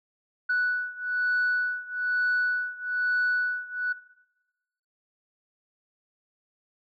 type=beating tone pair; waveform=sine; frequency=1480 / 1481.1 Hz; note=F#6 / F#6; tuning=0 / +1 cents; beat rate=1.1 Hz; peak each=-26 / -27 dBFS; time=0.49-3.93 s; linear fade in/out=10 ms; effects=noise-tail reverb RT60 1.0 s tail -18 dB re dry + tanh soft clip ceiling -19 dBFS